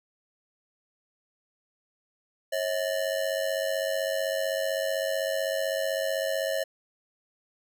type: ring-modulated tone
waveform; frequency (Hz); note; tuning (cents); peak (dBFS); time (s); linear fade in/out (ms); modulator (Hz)
square; 594; D5; +20; -24; 2.52-6.64; 10; 47.9
effects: none